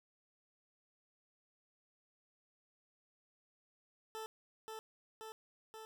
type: tone with echo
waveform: 20% pulse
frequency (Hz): 440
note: A4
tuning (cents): 0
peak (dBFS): -38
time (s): 4.15-4.26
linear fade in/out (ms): 0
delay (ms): 530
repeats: 3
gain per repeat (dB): -2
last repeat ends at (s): 5.85
effects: none